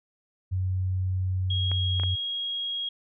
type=tone with pitch glide; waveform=sine; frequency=93 to 91.77 Hz; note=F#2 to F#2; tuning=+9 to -14 cents; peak=-24 dBFS; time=0.51-2.16 s; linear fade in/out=20 ms; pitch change=-23 cents; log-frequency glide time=1.63-1.95 s
type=tone; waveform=sine; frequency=3285 Hz; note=G#7; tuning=20 cents flat; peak=-28 dBFS; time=1.5-2.89 s; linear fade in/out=5 ms
type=clicks; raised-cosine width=0.5 ms; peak=-22 dBFS; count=3; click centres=1.716 / 1.998 / 2.035 s
effects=none